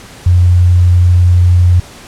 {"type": "tone", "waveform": "sine", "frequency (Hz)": 88.8, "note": "F2", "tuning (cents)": 29, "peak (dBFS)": -4, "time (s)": [0.26, 1.8], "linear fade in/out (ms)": 5, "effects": ["pink hiss -34 dBFS RMS until 2.07 s", "low-pass 10000 Hz 12 dB/octave"]}